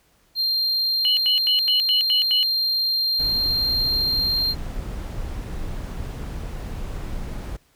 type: tone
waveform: triangle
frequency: 4186 Hz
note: C8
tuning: in tune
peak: -18 dBFS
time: 0.35-4.55 s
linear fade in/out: 50 ms
type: tone bursts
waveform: sine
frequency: 2960 Hz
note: F#7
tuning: in tune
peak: -18 dBFS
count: 7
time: 1.05-2.43 s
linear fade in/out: 0 ms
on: 120 ms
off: 90 ms
type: noise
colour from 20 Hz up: brown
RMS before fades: -30 dBFS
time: 3.19-7.57 s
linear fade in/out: 10 ms
effects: pink hiss -61 dBFS RMS until 7.75 s